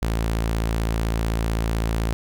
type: tone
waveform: sawtooth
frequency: 55.8 Hz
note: A1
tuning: 25 cents sharp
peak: -17 dBFS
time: 0.02-2.13 s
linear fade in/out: 0 ms
effects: none